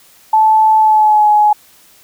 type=tone with pitch glide; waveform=sine; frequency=872 to 841.3 Hz; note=A5 to G#5; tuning=-16 to +22 cents; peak=-6 dBFS; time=0.33-1.53 s; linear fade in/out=5 ms; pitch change=-62 cents; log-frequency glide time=0.78-1.29 s; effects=white hiss -46 dBFS RMS until 2.03 s